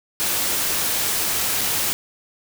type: noise with dropouts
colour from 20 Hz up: white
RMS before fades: -22 dBFS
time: 0.2-1.93 s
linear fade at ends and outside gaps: 0 ms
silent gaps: 1.61-1.614 s
effects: none